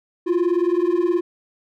triangle beating tone pair, 340.3 / 359.3 Hz, F4 / F4, -45 / +49 cents, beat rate 19 Hz, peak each -16 dBFS, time 0.26-1.21 s, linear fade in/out 20 ms, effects tanh soft clip ceiling -12 dBFS

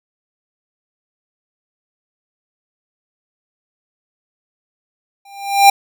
square tone with exponential growth, 796 Hz, G5, 26 cents sharp, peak -3 dBFS, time 5.25-5.7 s, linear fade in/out 5 ms, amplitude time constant 97 ms, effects none

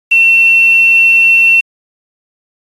sine tone with quantisation, 2704 Hz, E7, 43 cents sharp, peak -4 dBFS, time 0.11-1.61 s, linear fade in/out 10 ms, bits 5, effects AAC 32 kbps

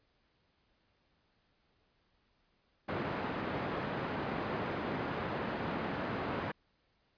pink band-pass noise, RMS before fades -37 dBFS, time 2.88-6.52 s, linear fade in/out 10 ms, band 140 to 1700 Hz, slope 12 dB/octave, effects pink hiss -74 dBFS RMS until 7.17 s + resampled to 11025 Hz

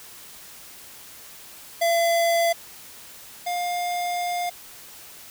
square tone pair in turn, 677 / 706.5 Hz, E5 / F5, +46 / +20 cents, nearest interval minor second, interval 74 cents, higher second, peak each -19 / -25 dBFS, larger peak first, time 1.81-2.53 / 3.46-4.5 s, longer second, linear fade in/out 10 ms, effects white hiss -44 dBFS RMS until 5.3 s

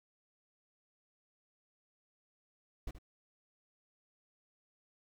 brown noise with echo, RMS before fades -39 dBFS, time 2.87-2.91 s, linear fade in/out 5 ms, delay 76 ms, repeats 1, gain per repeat -11 dB, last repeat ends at 2.986 s, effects none

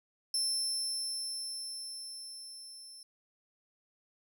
30% pulse tone with level ramp, 5330 Hz, E8, 18 cents sharp, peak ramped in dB -25 to -45 dBFS, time 0.34-3.03 s, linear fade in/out 2 ms, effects none

